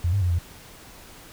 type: tone with pitch steps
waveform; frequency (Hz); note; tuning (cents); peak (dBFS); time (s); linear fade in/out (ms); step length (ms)
sine; 86.7 / 99.6 / 89.4 / 85.9; F2 / G2 / F2 / F2; -12 / +28 / +41 / -28; -19; 0.04-0.388; 5; 87
effects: pink hiss -46 dBFS RMS until 1.32 s